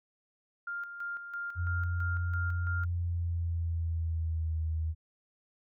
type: tone with tremolo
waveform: sine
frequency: 1400 Hz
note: F6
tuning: 4 cents sharp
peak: -34 dBFS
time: 0.67-2.85 s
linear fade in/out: 5 ms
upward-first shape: square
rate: 3 Hz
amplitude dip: 55%
type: tone with pitch glide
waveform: sine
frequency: 87 to 79.78 Hz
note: F2 to D#2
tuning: -6 to +44 cents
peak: -29 dBFS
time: 1.55-4.95 s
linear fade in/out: 50 ms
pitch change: -150 cents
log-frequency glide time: 2.92-4.59 s
effects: none